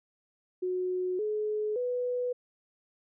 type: tone with pitch steps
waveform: sine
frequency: 366 / 425.3 / 494.2 Hz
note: F#4 / G#4 / B4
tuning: -19 / +41 / +1 cents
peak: -28 dBFS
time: 0.62-2.33 s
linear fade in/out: 10 ms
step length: 570 ms
effects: none